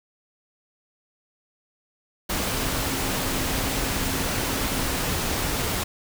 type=tone in noise; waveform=sine; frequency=266.2 Hz; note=C4; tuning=30 cents sharp; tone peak=-35 dBFS; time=2.52-5.03 s; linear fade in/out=10 ms; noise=pink; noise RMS=-26 dBFS; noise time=2.29-5.84 s; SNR=-12 dB; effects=none